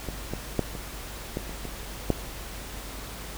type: clicks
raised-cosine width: 2 ms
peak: -18 / -16 / -9 / -24 / -15 / -25 / -21 / -8 dBFS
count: 8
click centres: 0.087 / 0.336 / 0.593 / 0.752 / 1.371 / 1.494 / 1.653 / 2.103 s
effects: added 50 Hz sine -40 dBFS peak until 3.37 s + pink hiss -40 dBFS RMS until 3.37 s